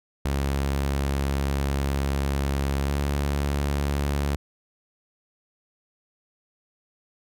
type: tone with pitch glide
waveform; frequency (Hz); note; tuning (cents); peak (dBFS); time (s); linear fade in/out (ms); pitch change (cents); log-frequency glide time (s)
sawtooth; 69.3 to 71.08; C#2 to C#2; 0 to +44; -19; 0.25-4.36; 5; +44; 2.83-2.93
effects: none